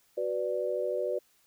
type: chord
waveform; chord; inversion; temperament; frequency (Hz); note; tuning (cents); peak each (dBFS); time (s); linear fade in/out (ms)
sine; B minor; second; equal with one note detuned; 373.2 / 493.9 / 587.3; F#4 / B4 / D5; +15 / 0 / 0; -34 / -32 / -32; 0.17-1.19; 10
effects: white hiss -67 dBFS RMS until 1.46 s